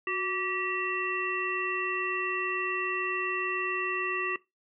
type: harmonic tone with a mistuned harmonic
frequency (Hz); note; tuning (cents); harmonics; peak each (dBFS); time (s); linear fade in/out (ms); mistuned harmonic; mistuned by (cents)
386.5; G4; -24; 1 / 3 / 5 / 7; -34 / -34 / -34 / -34; 0.07-4.36; 2; 1; -85
effects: noise-tail reverb RT60 0.2 s tail -19 dB re dry